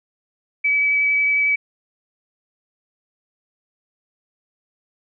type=tone with vibrato; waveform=sine; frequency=2289 Hz; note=D7; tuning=45 cents flat; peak=-15 dBFS; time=0.64-1.56 s; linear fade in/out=10 ms; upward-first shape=triangle; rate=11 Hz; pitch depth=11 cents each way; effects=none